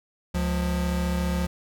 square tone pair together, 70.68 / 177.6 Hz, C#2 / F3, +34 / +29 cents, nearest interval octave + major third, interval 1595 cents, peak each -27 dBFS, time 0.34-1.47 s, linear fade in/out 10 ms, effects none

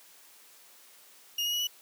35% pulse tone with pitch steps, 2854 / 2885 / 2917 / 2950 Hz, F7 / F#7 / F#7 / F#7, +37 / -44 / -25 / -6 cents, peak -26 dBFS, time 1.38-1.672 s, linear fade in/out 5 ms, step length 73 ms, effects white hiss -56 dBFS RMS until 1.81 s + high-pass 300 Hz 12 dB/octave

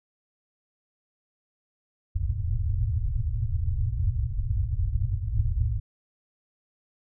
white low-pass noise, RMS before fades -26 dBFS, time 2.15-5.8 s, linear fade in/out 10 ms, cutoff 120 Hz, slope 96 dB/octave, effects none

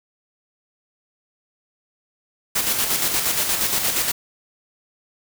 white noise with tremolo, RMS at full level -20 dBFS, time 2.55-4.12 s, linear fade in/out 10 ms, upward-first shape square, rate 8.5 Hz, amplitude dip 40%, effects none

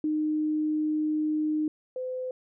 sine tone pair in turn, 306.7 / 510.3 Hz, D#4 / C5, -25 / -43 cents, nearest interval major sixth, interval 882 cents, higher second, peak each -24 / -30 dBFS, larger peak first, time 0.04-1.68 / 1.96-2.31 s, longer first, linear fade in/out 2 ms, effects none

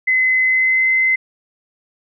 sine tone with pitch glide, 2038 to 2057 Hz, C7 to C7, -46 to -30 cents, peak -12 dBFS, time 0.07-1.16 s, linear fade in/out 10 ms, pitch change +16 cents, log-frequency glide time 0.43-0.89 s, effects none

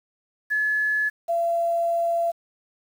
sine tone pair in turn, 1710 / 678.6 Hz, A6 / F5, -50 / -50 cents, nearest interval octave + major third, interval 1600 cents, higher first, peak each -20 dBFS, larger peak neither, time 0.5-1.1 / 1.28-2.32 s, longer second, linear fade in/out 20 ms, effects 8-bit

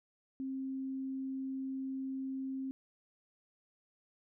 sine tone, 266 Hz, C4, 29 cents sharp, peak -36 dBFS, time 0.4-2.71 s, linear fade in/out 0 ms, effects none

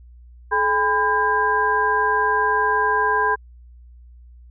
sine tone cluster, 427.7 / 811 / 1004 / 1606 Hz, A4 / G#5 / B5 / G6, -49 / -41 / +28 / +41 cents, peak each -24 / -27 / -19 / -21 dBFS, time 0.51-3.36 s, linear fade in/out 20 ms, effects added 60 Hz sine -42 dBFS peak until 4.5 s

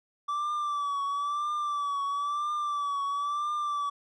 triangle tone with vibrato, 1159 Hz, D6, 23 cents flat, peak -26 dBFS, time 0.28-3.9 s, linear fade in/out 10 ms, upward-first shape triangle, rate 1 Hz, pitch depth 64 cents each way, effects resampled to 24000 Hz

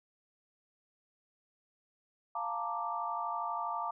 sine chord, Bb major seventh, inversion second, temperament equal, 698.5 / 880 / 932.3 / 1174.7 Hz, F5 / A5 / Bb5 / D6, 0 / 0 / 0 / 0 cents, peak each -40 / -40 / -39 / -37 dBFS, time 2.35-3.91 s, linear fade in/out 5 ms, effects none

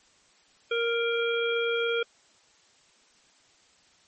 harmonic tone with a mistuned harmonic, 466.2 Hz, A#4, in tune, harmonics 1 / 3 / 5 / 7, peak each -26 / -31 / -33 / -34 dBFS, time 0.71-2.03 s, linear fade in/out 5 ms, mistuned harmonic 5, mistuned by +25 cents, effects white hiss -61 dBFS RMS until 4.07 s + MP3 32 kbps

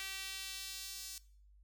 sawtooth tone with high-pass filter sweep, 385.8 Hz, G4, 28 cents flat, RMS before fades -45 dBFS, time 0-1.18 s, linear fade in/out 0 ms, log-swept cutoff 2400 to 5600 Hz, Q 1.2, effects noise-tail reverb RT60 0.5 s tail -19 dB re dry + added 50 Hz sine -60 dBFS peak until 1.63 s

